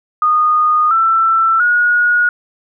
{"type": "tone with pitch steps", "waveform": "sine", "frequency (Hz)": [1231, 1334.7, 1447.1], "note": ["D#6", "E6", "F#6"], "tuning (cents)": [-19, 21, -39], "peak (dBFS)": -9, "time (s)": [0.22, 2.29], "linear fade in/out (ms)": 2, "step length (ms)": 690, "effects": []}